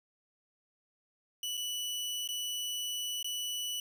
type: tone with dropouts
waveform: sawtooth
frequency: 2960 Hz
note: F#7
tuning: in tune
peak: -31 dBFS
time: 1.43-3.8 s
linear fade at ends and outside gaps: 2 ms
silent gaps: 1.571-1.575 / 2.276-2.288 / 3.228-3.244 s
effects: none